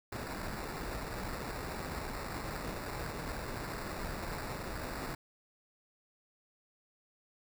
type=noise with sample-and-hold; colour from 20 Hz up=pink; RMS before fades=-40 dBFS; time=0.12-5.15 s; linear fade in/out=5 ms; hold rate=3150 Hz; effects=none